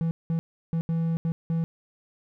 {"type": "tone bursts at uneven times", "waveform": "triangle", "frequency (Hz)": 164.81, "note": "E3", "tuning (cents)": 0, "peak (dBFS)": -21, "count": 6, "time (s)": [[0.01, 0.11], [0.3, 0.39], [0.73, 0.81], [0.89, 1.17], [1.25, 1.32], [1.5, 1.64]], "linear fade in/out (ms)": 0, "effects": []}